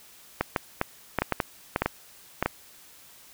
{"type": "clicks", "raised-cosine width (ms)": 0.5, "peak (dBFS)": -8, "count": 12, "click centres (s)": [0.41, 0.562, 0.814, 1.187, 1.22, 1.323, 1.402, 1.761, 1.82, 1.86, 2.426, 2.46], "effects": ["white hiss -52 dBFS RMS until 3.33 s"]}